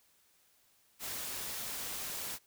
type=noise; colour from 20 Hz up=white; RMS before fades=-40 dBFS; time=0.99-2.39 s; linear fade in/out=50 ms; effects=white hiss -69 dBFS RMS until 2.46 s